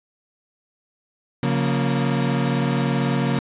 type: chord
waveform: 35% pulse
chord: Bb minor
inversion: first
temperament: equal with one note detuned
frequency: 138.59 / 177.77 / 233.1 Hz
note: Db3 / F3 / Bb3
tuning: 0 / +31 / 0 cents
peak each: -20 / -24 / -22 dBFS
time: 1.43-3.39 s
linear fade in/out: 2 ms
effects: resampled to 8000 Hz + 9-bit